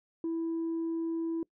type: tone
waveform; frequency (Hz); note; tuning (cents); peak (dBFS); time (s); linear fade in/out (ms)
sine; 329.6; E4; 0; -28; 0.24-1.43; 2
effects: noise-tail reverb RT60 0.1 s tail -24 dB re dry + tanh soft clip ceiling -28 dBFS